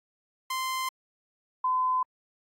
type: tone pair in turn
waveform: sawtooth / sine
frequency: 1041 / 1019.6 Hz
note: C6 / C6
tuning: -9 / -45 cents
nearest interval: unison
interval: 36 cents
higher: first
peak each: -25 / -23 dBFS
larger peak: second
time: 0.5-0.89 / 1.64-2.03 s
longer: neither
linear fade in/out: 5 ms
effects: AAC 48 kbps